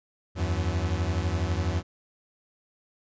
40% pulse beating tone pair, 80.9 / 92.9 Hz, E2 / F#2, -32 / +7 cents, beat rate 12 Hz, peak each -27 dBFS, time 0.35-1.83 s, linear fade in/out 50 ms, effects resampled to 16000 Hz

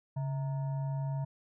sine tone with frequency modulation, 138.59 Hz, C#3, in tune, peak -31 dBFS, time 0.16-1.25 s, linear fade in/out 10 ms, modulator 790 Hz, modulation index 0.33, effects none

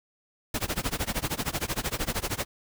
pink noise with tremolo, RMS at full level -27 dBFS, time 0.54-2.45 s, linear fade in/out 5 ms, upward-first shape sine, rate 13 Hz, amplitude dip 95%, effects none

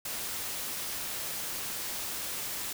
white noise, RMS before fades -36 dBFS, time 0.05-2.73 s, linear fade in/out 5 ms, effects none

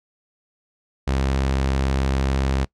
sawtooth tone with vibrato, 67 Hz, C2, 42 cents sharp, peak -15 dBFS, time 1.07-2.65 s, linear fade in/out 10 ms, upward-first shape triangle, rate 18 Hz, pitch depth 23 cents each way, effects noise-tail reverb RT60 0.1 s tail -22 dB re dry + low-pass 7000 Hz 12 dB/octave

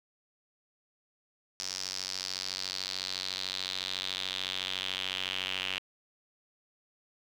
square tone with band-pass filter sweep, 46.9 Hz, F#1, 24 cents sharp, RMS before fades -36 dBFS, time 1.59-5.79 s, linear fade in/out 10 ms, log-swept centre 5400 to 2900 Hz, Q 4.4, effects 9-bit

